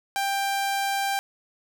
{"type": "tone", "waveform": "sawtooth", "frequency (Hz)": 790, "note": "G5", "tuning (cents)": 13, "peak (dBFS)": -20, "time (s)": [0.16, 1.19], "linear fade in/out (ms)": 0, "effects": []}